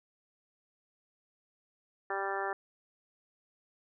harmonic tone, 196 Hz, G3, in tune, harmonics 2 / 3 / 4 / 5 / 6 / 7 / 8 / 9, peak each -38 / -42 / -37 / -42 / -42 / -41 / -44 / -40 dBFS, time 2.1-2.53 s, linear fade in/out 2 ms, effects none

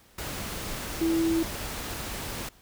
sine tone in noise, 328.7 Hz, E4, 5 cents flat, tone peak -22 dBFS, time 1.01-1.43 s, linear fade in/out 5 ms, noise pink, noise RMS -35 dBFS, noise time 0.18-2.49 s, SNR +10 dB, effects pink hiss -58 dBFS RMS until 2.61 s

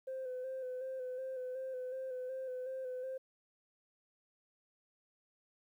sine tone with vibrato, 515 Hz, C5, 28 cents flat, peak -37 dBFS, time 0.07-3.18 s, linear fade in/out 10 ms, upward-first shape square, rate 2.7 Hz, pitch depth 30 cents each way, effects tanh soft clip ceiling -36 dBFS + 12-bit

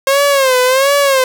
sawtooth tone with vibrato, 535 Hz, C5, 38 cents sharp, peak -5 dBFS, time 0.07-1.24 s, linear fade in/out 2 ms, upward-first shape sine, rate 1.4 Hz, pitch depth 110 cents each way, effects none

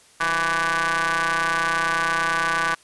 sawtooth ring-modulated tone, 168.2 Hz, E3, 35 cents sharp, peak -13 dBFS, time 0.2-2.75 s, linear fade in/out 10 ms, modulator 1330 Hz, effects white hiss -53 dBFS RMS until 2.83 s + resampled to 24000 Hz

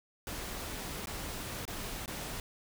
pink noise with dropouts, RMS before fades -40 dBFS, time 0.27-2.4 s, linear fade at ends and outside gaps 1 ms, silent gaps 1.058-1.071 / 1.653-1.678 / 2.059-2.078 s, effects none

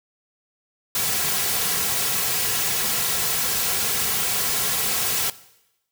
white noise with comb filter, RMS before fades -23 dBFS, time 0.95-5.3 s, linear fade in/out 2 ms, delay 3.3 ms, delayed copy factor -0.55, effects noise-tail reverb RT60 0.9 s tail -18 dB re dry

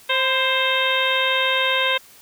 harmonic tone with a mistuned harmonic, 527 Hz, C5, 12 cents sharp, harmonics 1 / 2 / 3 / 4 / 5 / 6 / 7, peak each -25 / -25 / -25 / -25 / -25 / -25 / -25 dBFS, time 0.09-1.98 s, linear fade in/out 10 ms, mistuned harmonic 2, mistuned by -46 cents, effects white hiss -48 dBFS RMS until 2.21 s

